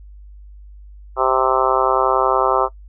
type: harmonic tone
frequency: 130.81 Hz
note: C3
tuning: in tune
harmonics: 3 / 4 / 5 / 6 / 7 / 8 / 9 / 10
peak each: -22 / -22 / -22 / -22 / -22 / -22 / -22 / -22 dBFS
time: 1.16-2.69 s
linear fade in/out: 50 ms
effects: noise-tail reverb RT60 0.1 s tail -19 dB re dry + added 50 Hz sine -37 dBFS peak until 2.88 s